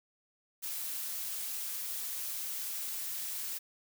blue noise, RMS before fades -38 dBFS, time 0.62-3.59 s, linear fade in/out 20 ms, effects none

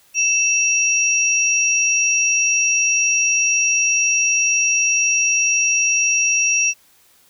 sine tone pair together, 2658 / 5714 Hz, E7 / F8, +14 / +39 cents, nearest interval octave + minor second, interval 1325 cents, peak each -17 dBFS, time 0.14-6.74 s, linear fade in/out 50 ms, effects white hiss -54 dBFS RMS until 7.29 s

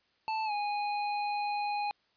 square tone with pitch glide, 880 to 825.8 Hz, A5 to G#5, 0 to -10 cents, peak -31 dBFS, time 0.28-1.91 s, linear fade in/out 0 ms, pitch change -110 cents, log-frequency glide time 0.45-0.52 s, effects white hiss -71 dBFS RMS until 2.16 s + resampled to 11025 Hz

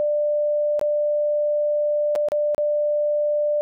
sine tone with dropouts, 593 Hz, D5, 17 cents sharp, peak -18 dBFS, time 0-3.61 s, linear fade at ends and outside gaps 0 ms, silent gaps 0.794-0.813 / 2.153-2.159 / 2.286-2.319 / 2.547-2.58 s, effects none

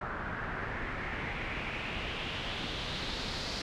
pink noise with low-pass filter sweep, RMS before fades -37 dBFS, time 0.01-3.62 s, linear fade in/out 5 ms, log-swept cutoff 1400 to 4700 Hz, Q 2.9, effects none

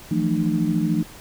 sine tone cluster, 163.5 / 177.1 / 221.5 / 303.4 Hz, E3 / F3 / A3 / D#4, -14 / +24 / +12 / -44 cents, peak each -24 dBFS, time 0.11-1.03 s, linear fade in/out 5 ms, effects pink hiss -43 dBFS RMS until 1.2 s

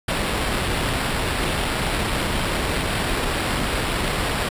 pink noise with sample-and-hold, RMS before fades -23 dBFS, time 0.08-4.49 s, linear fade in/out 5 ms, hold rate 6300 Hz, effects resampled to 32000 Hz

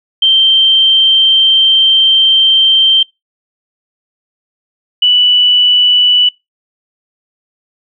sine tone pair in turn, 3136 / 2964 Hz, G7 / F#7, 0 / +2 cents, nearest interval minor second, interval 98 cents, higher first, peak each -5 dBFS, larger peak neither, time 0.22-3.03 / 5.02-6.29 s, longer first, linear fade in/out 5 ms, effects noise-tail reverb RT60 0.2 s tail -24 dB re dry

